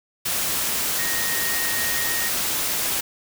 sine tone in noise, 1864.7 Hz, A#6, in tune, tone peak -28 dBFS, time 0.98-2.29 s, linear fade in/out 10 ms, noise white, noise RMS -24 dBFS, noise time 0.25-3.01 s, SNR -7 dB, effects none

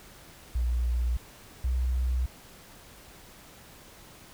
sine tone pair in turn, 60 / 62.8 Hz, B1 / B1, -49 / +30 cents, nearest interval minor second, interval 79 cents, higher second, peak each -24 dBFS, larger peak neither, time 0.55-1.17 / 1.64-2.26 s, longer neither, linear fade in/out 5 ms, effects pink hiss -51 dBFS RMS until 4.33 s

